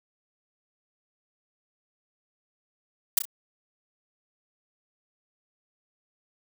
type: noise with echo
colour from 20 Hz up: blue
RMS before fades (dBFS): -19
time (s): 3.17-3.19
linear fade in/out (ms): 5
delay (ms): 32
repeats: 2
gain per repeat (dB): -9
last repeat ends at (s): 3.254
effects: none